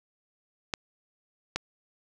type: clicks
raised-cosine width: 0.2 ms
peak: -11 dBFS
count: 2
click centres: 0.738 / 1.56 s
effects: none